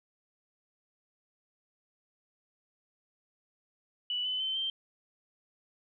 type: tone with pitch steps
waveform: sine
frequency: 2960 / 3019 / 3079 / 3140 Hz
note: F#7 / F#7 / G7 / G7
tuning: 0 / +34 / -32 / +2 cents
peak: -30 dBFS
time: 4.1-4.7 s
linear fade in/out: 2 ms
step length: 150 ms
effects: none